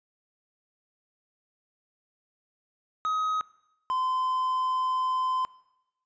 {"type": "tone pair in turn", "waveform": "triangle", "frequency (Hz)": [1264, 1027.5], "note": ["D#6", "C6"], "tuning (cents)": [27, -32], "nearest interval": "major third", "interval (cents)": 359, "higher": "first", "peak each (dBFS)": [-23, -23], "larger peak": "neither", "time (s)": [[3.05, 3.41], [3.9, 5.45]], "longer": "second", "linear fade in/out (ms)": 0, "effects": ["noise-tail reverb RT60 0.9 s tail -20 dB re dry", "resampled to 16000 Hz"]}